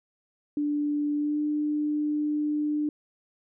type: tone with pitch glide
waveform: sine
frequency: 293.7 to 298.7 Hz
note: D4 to D4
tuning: 0 to +29 cents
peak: -24 dBFS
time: 0.57-2.89 s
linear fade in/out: 2 ms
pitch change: +29 cents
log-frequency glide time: 1.16-1.39 s
effects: none